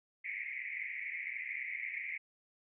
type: band-pass noise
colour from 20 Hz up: pink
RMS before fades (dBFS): -41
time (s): 0.24-2.18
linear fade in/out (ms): 10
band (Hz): 2000 to 2300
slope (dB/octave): 96
effects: none